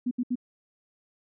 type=tone bursts; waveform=sine; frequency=246.9 Hz; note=B3; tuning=in tune; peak=-24 dBFS; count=3; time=0.06-0.356 s; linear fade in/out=10 ms; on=52 ms; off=70 ms; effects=none